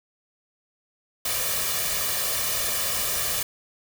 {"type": "noise with comb filter", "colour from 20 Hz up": "white", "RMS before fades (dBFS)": -26, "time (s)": [1.25, 3.43], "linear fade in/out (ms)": 5, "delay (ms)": 1.7, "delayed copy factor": 0.65, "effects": []}